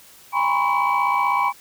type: tone cluster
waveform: sine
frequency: 808 / 960 / 1016 / 1096 / 2295 Hz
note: G#5 / B5 / B5 / C#6 / D7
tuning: -48 / -49 / +49 / -20 / -40 cents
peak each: -23 / -23 / -21 / -22 / -26 dBFS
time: 0.32-1.53 s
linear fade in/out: 50 ms
effects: tanh soft clip ceiling -10 dBFS + white hiss -48 dBFS RMS until 1.6 s